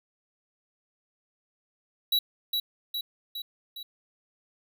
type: tone with echo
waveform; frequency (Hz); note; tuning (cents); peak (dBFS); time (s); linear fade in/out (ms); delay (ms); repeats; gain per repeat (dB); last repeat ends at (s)
square; 3910; B7; -18; -22; 2.12-2.19; 5; 410; 4; -4; 3.83
effects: none